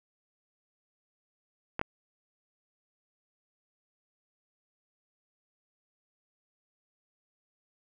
clicks, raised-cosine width 0.5 ms, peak -16 / -14 dBFS, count 2, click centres 1.794 / 1.814 s, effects none

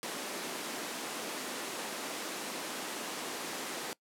pink high-pass noise, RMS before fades -39 dBFS, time 0.03-3.93 s, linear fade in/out 0 ms, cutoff 230 Hz, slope 24 dB/octave, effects noise-tail reverb RT60 0.1 s tail -22 dB re dry + low-pass 12000 Hz 12 dB/octave

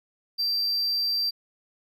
triangle tone, 4699 Hz, D8, in tune, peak -22 dBFS, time 0.38-1.31 s, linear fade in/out 20 ms, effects none

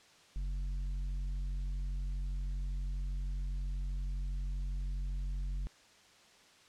sine tone with tanh clipping, 46.25 Hz, F#1, in tune, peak -35 dBFS, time 0.36-5.67 s, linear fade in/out 0 ms, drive 7 dB, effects white hiss -61 dBFS RMS until 6.68 s + low-pass 6000 Hz 12 dB/octave

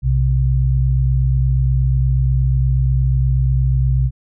sine tone pair together, 61.64 / 130 Hz, B1 / C3, -3 / -11 cents, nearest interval octave + minor second, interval 1292 cents, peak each -15 dBFS, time 0.02-4.11 s, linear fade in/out 50 ms, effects none

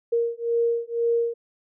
sine beating tone pair, 466.2 / 468.2 Hz, A#4 / A#4, 0 / +8 cents, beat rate 2 Hz, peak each -24 dBFS, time 0.12-1.34 s, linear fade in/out 10 ms, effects none

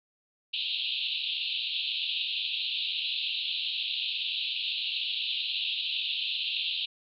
white band-pass noise, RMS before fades -32 dBFS, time 0.53-6.86 s, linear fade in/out 10 ms, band 2600 to 4100 Hz, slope 96 dB/octave, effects none

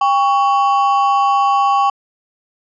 triangle ring-modulated tone, 958 Hz, A#5, 47 cents sharp, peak -6 dBFS, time 0.01-1.9 s, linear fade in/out 5 ms, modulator 158 Hz, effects resampled to 16000 Hz

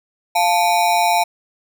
square ring-modulated tone, 788 Hz, G5, 9 cents sharp, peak -11 dBFS, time 0.35-1.24 s, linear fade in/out 10 ms, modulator 89.8 Hz, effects none

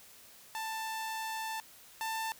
sawtooth tone pair in turn, 886 / 890.1 Hz, A5 / A5, +12 / +20 cents, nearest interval unison, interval 8 cents, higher second, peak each -32 / -30 dBFS, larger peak second, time 0.55-1.6 / 2.01-2.32 s, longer first, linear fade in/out 0 ms, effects white hiss -56 dBFS RMS until 2.39 s

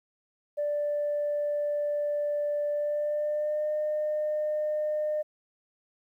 sine tone with pitch glide, 587.3 to 606.6 Hz, D5 to D#5, 0 to -44 cents, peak -25 dBFS, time 0.57-5.23 s, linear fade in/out 20 ms, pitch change +56 cents, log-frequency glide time 2.71-3.71 s, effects tanh soft clip ceiling -22 dBFS + 11-bit

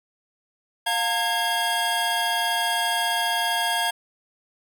square tone cluster, 705 / 911 / 1640 / 3261 Hz, F5 / A#5 / G#6 / G#7, +16 / -40 / -22 / -32 cents, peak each -28 dBFS, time 0.86-3.91 s, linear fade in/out 10 ms, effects none

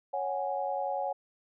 sine chord, C# suspended fourth, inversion none, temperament equal, 554.4 / 740 / 830.6 Hz, C#5 / F#5 / G#5, 0 / 0 / 0 cents, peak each -34 dBFS, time 0.13-1.13 s, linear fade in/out 10 ms, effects none

